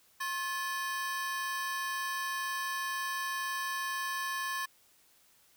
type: ring-modulated tone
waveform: 40% pulse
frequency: 1402 Hz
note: F6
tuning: 6 cents sharp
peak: -29 dBFS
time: 0.2-4.66 s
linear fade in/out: 10 ms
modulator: 329 Hz
effects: white hiss -65 dBFS RMS until 5.56 s